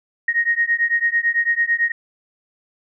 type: beating tone pair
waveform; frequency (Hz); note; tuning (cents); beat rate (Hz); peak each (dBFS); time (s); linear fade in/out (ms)
sine; 1864.7 / 1873.7; A#6 / A#6; 0 / +8; 9; -19; 0.28-1.92; 5
effects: none